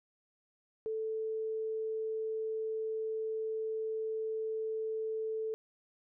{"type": "tone", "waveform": "sine", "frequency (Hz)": 440, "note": "A4", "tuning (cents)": 0, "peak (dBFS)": -33, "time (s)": [0.86, 5.54], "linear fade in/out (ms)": 0, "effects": []}